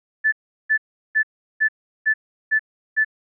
sine tone bursts, 1747 Hz, A6, 13 cents flat, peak -14 dBFS, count 7, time 0.24-3.048 s, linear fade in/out 20 ms, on 84 ms, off 370 ms, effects none

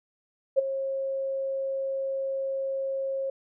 sine tone with ADSR envelope, 540 Hz, C#5, 45 cents flat, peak -15 dBFS, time 0.56-3.3 s, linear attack 27 ms, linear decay 14 ms, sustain -12 dB, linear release 4 ms, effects none

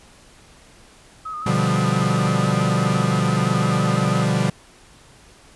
sine tone with vibrato, 1251 Hz, D#6, 9 cents sharp, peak -27 dBFS, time 1.25-4.25 s, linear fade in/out 10 ms, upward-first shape square, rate 5.9 Hz, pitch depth 36 cents each way
45% pulse chord, G dominant seventh, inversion first, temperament equal, 123.47 / 146.83 / 174.61 / 196 Hz, B2 / D3 / F3 / G3, 0 / 0 / 0 / 0 cents, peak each -23 dBFS, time 1.46-4.5 s, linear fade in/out 5 ms
effects pink hiss -49 dBFS RMS until 5.55 s + resampled to 24000 Hz

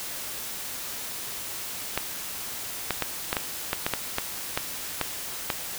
clicks, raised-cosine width 0.3 ms, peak -8 dBFS, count 12, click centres 1.976 / 2.907 / 3.023 / 3.329 / 3.368 / 3.731 / 3.865 / 3.937 / 4.184 / 4.575 / 5.013 / 5.502 s, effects white hiss -35 dBFS RMS until 5.78 s

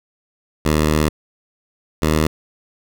10% pulse tone pair in turn, 76.8 / 77.74 Hz, D#2 / D#2, -22 / -1 cents, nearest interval unison, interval 21 cents, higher second, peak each -6 dBFS, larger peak neither, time 0.65-1.09 / 2.02-2.27 s, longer first, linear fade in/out 5 ms, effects none

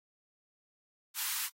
white high-pass noise, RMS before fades -35 dBFS, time 1.14-1.5 s, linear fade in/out 50 ms, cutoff 880 Hz, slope 96 dB/octave, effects AAC 48 kbps

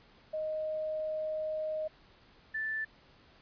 sine tone pair in turn, 622.3 / 1760.1 Hz, D#5 / A6, 0 / 0 cents, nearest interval octave + tritone, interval 1800 cents, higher second, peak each -32 / -32 dBFS, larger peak neither, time 0.33-1.88 / 2.54-2.85 s, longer first, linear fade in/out 10 ms, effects pink hiss -61 dBFS RMS until 3.41 s + resampled to 11025 Hz

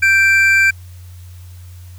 triangle tone pair together, 1567.8 / 2349 Hz, G6 / D7, 0 / 0 cents, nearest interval perfect fifth, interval 700 cents, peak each -10 dBFS, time 0.02-0.71 s, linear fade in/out 10 ms, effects added 89 Hz sine -33 dBFS peak until 1.98 s + white hiss -49 dBFS RMS until 1.98 s

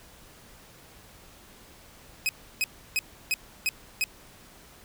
sawtooth tone bursts, 2530 Hz, D#7, 28 cents sharp, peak -20 dBFS, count 6, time 2.26-4.04 s, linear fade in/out 0 ms, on 30 ms, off 320 ms, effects pink hiss -52 dBFS RMS until 4.84 s

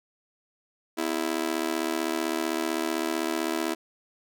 sawtooth tone with amplitude modulation, 329.6 Hz, E4, in tune, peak -18 dBFS, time 0.97-3.75 s, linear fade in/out 20 ms, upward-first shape sine, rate 75.7 Hz, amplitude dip 100%, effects none

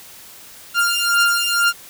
sawtooth beating tone pair, 1396.9 / 1399 Hz, F6 / F6, 0 / +3 cents, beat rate 2.1 Hz, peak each -14 dBFS, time 0.74-1.73 s, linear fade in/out 50 ms, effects white hiss -41 dBFS RMS until 1.89 s

